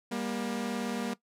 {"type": "tone pair together", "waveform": "sawtooth", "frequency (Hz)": [199.3, 237.5], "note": ["G3", "A#3"], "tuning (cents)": [29, 33], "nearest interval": "minor third", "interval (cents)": 304, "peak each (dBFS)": [-32, -29], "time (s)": [0.11, 1.14], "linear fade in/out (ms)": 10, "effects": ["noise-tail reverb RT60 0.1 s tail -18 dB re dry", "low-pass 12000 Hz 12 dB/octave"]}